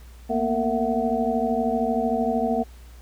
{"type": "tone cluster", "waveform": "sine", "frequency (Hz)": [229.3, 242.3, 456.6, 669, 745], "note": ["A#3", "B3", "A#4", "E5", "F#5"], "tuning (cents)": [-28, -33, -36, 25, 12], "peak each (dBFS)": -27, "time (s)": [0.29, 2.64], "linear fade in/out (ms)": 20, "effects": ["added 60 Hz sine -42 dBFS peak until 3.01 s", "pink hiss -54 dBFS RMS until 3.01 s"]}